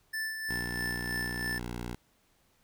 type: tone with tremolo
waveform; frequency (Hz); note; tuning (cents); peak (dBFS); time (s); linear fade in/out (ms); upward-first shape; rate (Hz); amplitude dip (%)
square; 1760; A6; 0; -32; 0.13-1.59; 10; sine; 3.1; 45
type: tone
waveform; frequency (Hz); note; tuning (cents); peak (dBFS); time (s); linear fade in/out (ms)
10% pulse; 59.8; A#1; +45; -28; 0.49-1.95; 5
effects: pink hiss -69 dBFS RMS until 2.63 s